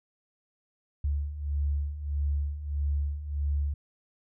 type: beating tone pair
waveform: sine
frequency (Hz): 71 / 72.6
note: C#2 / D2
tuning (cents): +42 / -19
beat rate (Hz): 1.6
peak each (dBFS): -33 / -28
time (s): 1.04-3.74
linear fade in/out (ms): 5
effects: none